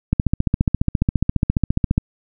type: click train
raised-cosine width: 5 ms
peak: -3 dBFS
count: 28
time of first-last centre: 0.13-1.979 s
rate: 14.6 Hz
effects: none